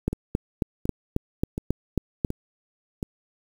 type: two click trains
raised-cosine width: 3 ms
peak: -15 / -9 dBFS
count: 5 / 9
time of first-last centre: 0.13-3.029 / 0.08-2.248 s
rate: 1.38 / 3.69 Hz
effects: 7-bit